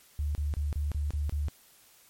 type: tone bursts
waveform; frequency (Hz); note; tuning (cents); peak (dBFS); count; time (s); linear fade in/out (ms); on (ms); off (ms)
sine; 73.42; D2; 0; -27; 7; 0.19-1.484; 0; 160; 29
effects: white hiss -59 dBFS RMS until 2.09 s + MP3 64 kbps